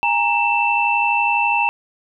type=tone cluster; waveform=sine; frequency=819 / 931 / 2665 Hz; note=G#5 / A#5 / E7; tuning=-24 / -2 / +18 cents; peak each=-21 / -19 / -18 dBFS; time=0.03-1.69 s; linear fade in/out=0 ms; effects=none